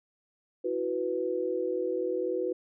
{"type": "chord", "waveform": "sine", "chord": "E suspended second", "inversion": "none", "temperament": "equal", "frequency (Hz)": [329.6, 370, 493.9], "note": ["E4", "F#4", "B4"], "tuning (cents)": [0, 0, 0], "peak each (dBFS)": [-35, -31, -31], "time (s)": [0.64, 2.53], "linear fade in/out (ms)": 10, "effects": []}